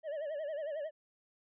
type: tone with vibrato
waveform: triangle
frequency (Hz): 602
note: D5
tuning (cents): +43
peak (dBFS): -34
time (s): 0.03-0.91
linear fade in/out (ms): 50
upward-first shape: sine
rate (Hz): 11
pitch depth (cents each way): 120
effects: resampled to 8000 Hz